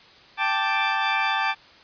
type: chord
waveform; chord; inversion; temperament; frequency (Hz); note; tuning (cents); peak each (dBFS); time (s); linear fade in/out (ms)
20% pulse; G suspended second; none; equal; 784 / 880 / 1174.7; G5 / A5 / D6; 0 / 0 / 0; -21 / -20 / -21; 0.37-1.55; 50
effects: white hiss -50 dBFS RMS until 1.83 s + resampled to 11025 Hz